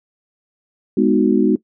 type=chord; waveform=sine; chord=G# minor seventh; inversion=none; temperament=equal with one note detuned; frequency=207.7 / 249.5 / 311.1 / 370 Hz; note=G#3 / B3 / D#4 / F#4; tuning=0 / +18 / 0 / 0 cents; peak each=-17 dBFS; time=0.97-1.56 s; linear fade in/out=5 ms; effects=noise-tail reverb RT60 0.1 s tail -18 dB re dry